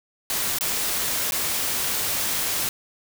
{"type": "noise with dropouts", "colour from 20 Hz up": "white", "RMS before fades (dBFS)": -25, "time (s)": [0.3, 2.69], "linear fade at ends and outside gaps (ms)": 1, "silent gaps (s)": [[0.586, 0.609], [1.31, 1.321]], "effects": []}